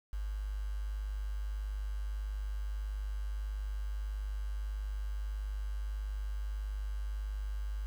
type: tone with quantisation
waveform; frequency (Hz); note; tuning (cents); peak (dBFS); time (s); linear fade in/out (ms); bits
sine; 50.8; G#1; -38; -34; 0.13-7.86; 0; 9
effects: none